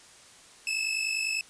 sawtooth tone pair together, 2587 / 2637 Hz, E7 / E7, -33 / 0 cents, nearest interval unison, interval 33 cents, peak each -27 dBFS, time 0.67-1.41 s, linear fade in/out 2 ms, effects white hiss -53 dBFS RMS until 1.49 s + resampled to 22050 Hz

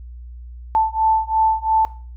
sine beating tone pair, 880 / 882.9 Hz, A5 / A5, 0 / +6 cents, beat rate 2.9 Hz, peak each -18 dBFS, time 0.75-1.85 s, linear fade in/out 0 ms, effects noise-tail reverb RT60 0.4 s tail -18 dB re dry + added 60 Hz sine -33 dBFS peak until 2.16 s

